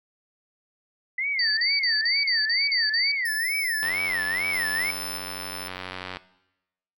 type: tone with vibrato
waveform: sine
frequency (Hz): 1975.5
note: B6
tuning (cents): 0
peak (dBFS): -24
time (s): 1.18-4.91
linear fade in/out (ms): 5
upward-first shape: sine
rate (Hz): 2.2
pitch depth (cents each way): 250
type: tone bursts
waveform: sine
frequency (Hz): 4600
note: D8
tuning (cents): -37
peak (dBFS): -22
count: 8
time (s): 1.39-3.117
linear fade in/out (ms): 2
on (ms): 180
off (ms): 41
type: tone with tremolo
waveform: 15% pulse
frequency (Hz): 5274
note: E8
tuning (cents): 0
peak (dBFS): -26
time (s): 3.25-5.68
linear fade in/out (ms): 5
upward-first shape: square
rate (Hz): 0.78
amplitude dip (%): 40
type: click train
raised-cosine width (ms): 0.3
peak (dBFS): -17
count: 217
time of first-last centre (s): 3.83-6.17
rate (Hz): 92.3
effects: noise-tail reverb RT60 0.9 s tail -17 dB re dry